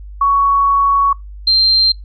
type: tone pair in turn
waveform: sine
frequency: 1117 / 4157 Hz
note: C#6 / C8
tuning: +13 / -12 cents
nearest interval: octave + major seventh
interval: 2275 cents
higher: second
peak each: -9 / -8 dBFS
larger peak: second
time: 0.21-1.13 / 1.47-1.92 s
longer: first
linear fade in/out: 5 ms
effects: noise-tail reverb RT60 0.2 s tail -24 dB re dry + added 50 Hz sine -29 dBFS peak until 2.04 s